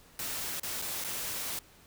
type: noise with dropouts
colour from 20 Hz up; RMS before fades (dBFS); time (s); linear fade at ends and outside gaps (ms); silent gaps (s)
white; -36; 0.19-1.59; 2; 0.598-0.632 / 0.817-0.821 / 1.04-1.045
effects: pink hiss -58 dBFS RMS until 1.86 s